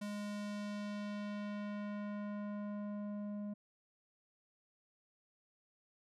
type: tone with low-pass filter sweep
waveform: square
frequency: 206.4 Hz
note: G#3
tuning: 10 cents flat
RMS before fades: -42 dBFS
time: 0.01-3.54 s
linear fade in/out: 10 ms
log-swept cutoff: 11000 to 530 Hz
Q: 0.78
effects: none